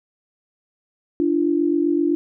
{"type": "tone pair together", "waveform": "sine", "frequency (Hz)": [293.8, 341.6], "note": ["D4", "F4"], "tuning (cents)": [1, -38], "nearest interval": "minor third", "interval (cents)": 261, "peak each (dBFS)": -19, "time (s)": [1.2, 2.15], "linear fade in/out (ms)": 0, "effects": []}